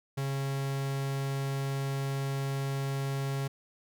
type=tone; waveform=45% pulse; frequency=137.1 Hz; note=C#3; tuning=19 cents flat; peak=-30 dBFS; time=0.17-3.48 s; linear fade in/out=10 ms; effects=none